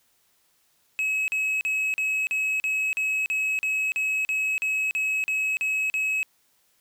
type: tone bursts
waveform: triangle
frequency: 2566 Hz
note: E7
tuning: 47 cents flat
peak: -21 dBFS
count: 16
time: 0.99-6.23 s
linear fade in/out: 0 ms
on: 290 ms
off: 40 ms
effects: white hiss -66 dBFS RMS until 6.8 s